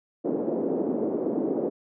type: band-pass noise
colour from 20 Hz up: white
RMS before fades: -27 dBFS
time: 0.24-1.7 s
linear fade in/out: 20 ms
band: 230 to 460 Hz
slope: 24 dB/octave
effects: none